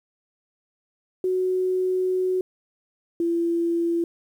sine tone pair in turn, 370 / 338.6 Hz, F#4 / E4, 0 / +46 cents, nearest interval major second, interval 154 cents, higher first, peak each -20 / -20 dBFS, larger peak neither, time 1.24-2.41 / 3.2-4.04 s, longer first, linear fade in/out 2 ms, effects 9-bit

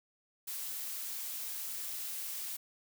blue noise, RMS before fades -40 dBFS, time 0.47-2.57 s, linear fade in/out 10 ms, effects none

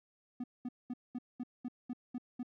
triangle tone bursts, 246.9 Hz, B3, in tune, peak -34 dBFS, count 9, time 0.4-2.431 s, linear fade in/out 5 ms, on 39 ms, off 210 ms, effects none

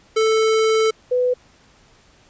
square / sine tone pair in turn, 440.7 / 498.4 Hz, A4 / B4, +3 / +16 cents, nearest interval major second, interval 213 cents, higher second, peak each -15 dBFS, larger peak neither, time 0.16-0.91 / 1.11-1.34 s, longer first, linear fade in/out 10 ms, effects pink hiss -53 dBFS RMS until 2.29 s + resampled to 16000 Hz

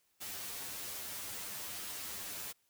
white noise with comb filter, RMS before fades -43 dBFS, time 0.2-2.53 s, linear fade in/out 20 ms, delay 10 ms, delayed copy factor +0.85, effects white hiss -75 dBFS RMS until 2.69 s

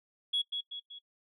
sine tone with echo, 3350 Hz, G#7, 14 cents sharp, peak -26 dBFS, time 0.33-0.42 s, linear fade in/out 10 ms, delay 190 ms, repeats 3, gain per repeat -6 dB, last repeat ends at 0.99 s, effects noise-tail reverb RT60 0.1 s tail -20 dB re dry + tanh soft clip ceiling -23 dBFS

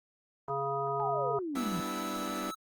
harmonic tone, 138.59 Hz, C#3, in tune, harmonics 1 / 3 / 5 / 7 / 9, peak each -41 / -35 / -35 / -37 / -35 dBFS, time 0.48-1.39 s, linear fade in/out 2 ms
sine exponential sweep, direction down, 885 to 162.2 Hz, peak -33 dBFS, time 1-1.8 s, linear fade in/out 0 ms
sawtooth chord, E minor seventh, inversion first, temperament equal, 196 / 246.9 / 293.7 / 329.6 Hz, G3 / B3 / D4 / E4, 0 / 0 / 0 / 0 cents, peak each -37 dBFS, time 1.55-2.51 s, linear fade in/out 5 ms
square tone, 1306 Hz, E6, 17 cents flat, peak -39 dBFS, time 1.56-2.55 s, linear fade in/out 10 ms
effects Opus 24 kbps

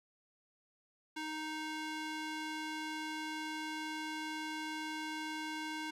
square tone with band-pass filter, 311.1 Hz, D#4, in tune, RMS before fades -41 dBFS, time 1.16-5.91 s, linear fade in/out 10 ms, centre 2200 Hz, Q 0.53, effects none

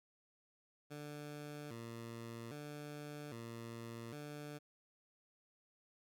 15% pulse tone with vibrato, 130.81 Hz, C3, in tune, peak -40 dBFS, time 0.9-4.59 s, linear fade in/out 20 ms, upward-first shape square, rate 0.62 Hz, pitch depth 210 cents each way, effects none

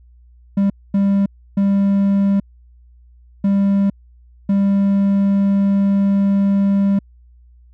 triangle tone bursts at uneven times, 198.2 Hz, G3, 19 cents sharp, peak -10 dBFS, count 5, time 0.57-0.7 / 0.94-1.26 / 1.57-2.4 / 3.44-3.9 / 4.49-6.99 s, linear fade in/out 5 ms, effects added 60 Hz sine -44 dBFS peak until 7.73 s

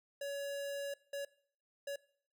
square tone bursts at uneven times, 563 Hz, C#5, 27 cents sharp, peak -39 dBFS, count 3, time 0.21-0.94 / 1.13-1.25 / 1.87-1.96 s, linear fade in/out 5 ms, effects noise-tail reverb RT60 0.6 s tail -22 dB re dry

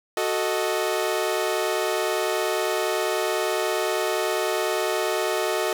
sawtooth chord, D# diminished, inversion first, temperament equal, 370 / 440 / 622.3 Hz, F#4 / A4 / D#5, 0 / 0 / 0 cents, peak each -23 dBFS, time 0.17-5.73 s, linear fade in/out 2 ms, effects none

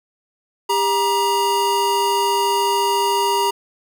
square tone pair together, 399 / 949 Hz, G4 / A#5, +31 / +31 cents, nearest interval octave + minor third, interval 1500 cents, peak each -22 / -18 dBFS, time 0.69-3.51 s, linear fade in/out 10 ms, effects none

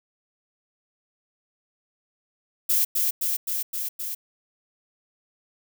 violet noise with echo, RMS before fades -21 dBFS, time 2.69-2.85 s, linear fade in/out 10 ms, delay 260 ms, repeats 5, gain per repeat -2 dB, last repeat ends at 4.15 s, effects none

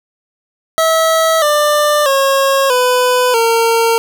25% pulse tone with pitch steps, 648 / 594.2 / 544.9 / 499.7 / 458.2 Hz, E5 / D5 / C#5 / B4 / A#4, -30 / +20 / -30 / +20 / -30 cents, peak -6 dBFS, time 0.78-3.98 s, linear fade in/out 0 ms, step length 640 ms, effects none

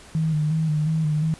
sine tone with vibrato, 155.56 Hz, D#3, in tune, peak -19 dBFS, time 0.15-1.34 s, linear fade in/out 0 ms, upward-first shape square, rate 2.8 Hz, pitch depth 40 cents each way, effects pink hiss -46 dBFS RMS until 1.39 s + resampled to 24000 Hz

